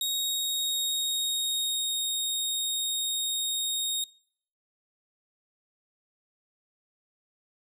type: tone with pitch glide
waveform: sawtooth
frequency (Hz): 3763 to 3724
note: A#7 to A#7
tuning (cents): +16 to -2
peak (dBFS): -24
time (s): 0.01-4.04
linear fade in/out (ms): 2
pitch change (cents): -18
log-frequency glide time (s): 0.19-2.04
effects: noise-tail reverb RT60 0.6 s tail -24 dB re dry